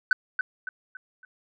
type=tone with echo; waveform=sine; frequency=1513 Hz; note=F#6; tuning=38 cents sharp; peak=-14 dBFS; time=0.11-0.13 s; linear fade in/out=2 ms; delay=280 ms; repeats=4; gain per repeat=-8 dB; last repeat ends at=1.25 s; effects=tanh soft clip ceiling -15 dBFS